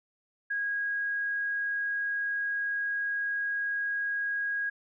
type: tone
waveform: sine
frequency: 1643 Hz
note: G#6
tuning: 19 cents flat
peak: -28 dBFS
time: 0.5-4.7 s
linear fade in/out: 10 ms
effects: none